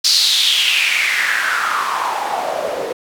white noise with band-pass filter sweep, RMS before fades -17 dBFS, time 0.04-2.93 s, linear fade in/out 10 ms, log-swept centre 4800 to 480 Hz, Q 4.7, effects none

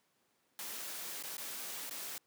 white noise with dropouts, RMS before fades -43 dBFS, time 0.59-2.18 s, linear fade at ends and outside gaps 1 ms, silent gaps 1.226-1.236 / 1.369-1.38 / 1.896-1.909 s, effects pink hiss -75 dBFS RMS until 2.26 s + high-pass 200 Hz 12 dB/octave

